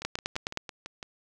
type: two click trains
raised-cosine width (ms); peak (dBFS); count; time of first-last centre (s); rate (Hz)
0.2; -21 / -12; 7 / 6; 0.02-1.028 / 0.05-0.574; 5.95 / 9.55
effects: none

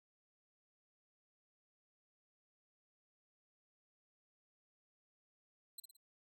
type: tone with echo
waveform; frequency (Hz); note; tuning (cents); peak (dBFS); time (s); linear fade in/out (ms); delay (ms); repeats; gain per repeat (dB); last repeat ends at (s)
10% pulse; 4080; C8; -44; -39; 5.78-5.8; 5; 56; 3; -6; 5.968
effects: none

